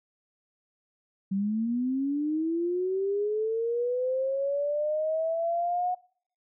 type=linear sweep; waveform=sine; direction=up; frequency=190 to 730 Hz; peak=-25 dBFS; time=1.31-5.95 s; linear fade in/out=10 ms; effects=noise-tail reverb RT60 0.6 s tail -24 dB re dry